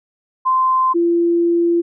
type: tone pair in turn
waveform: sine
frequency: 1038 / 341.5 Hz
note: C6 / F4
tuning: -14 / -39 cents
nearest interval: octave + perfect fifth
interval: 1925 cents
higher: first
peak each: -12 dBFS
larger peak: neither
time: 0.45-0.94 / 0.94-1.82 s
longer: second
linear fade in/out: 20 ms
effects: none